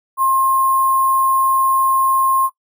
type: tone with sample-and-hold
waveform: sine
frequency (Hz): 1064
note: C6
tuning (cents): +29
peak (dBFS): -12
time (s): 0.17-2.5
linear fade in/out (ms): 50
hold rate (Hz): 11025
effects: noise-tail reverb RT60 0.1 s tail -18 dB re dry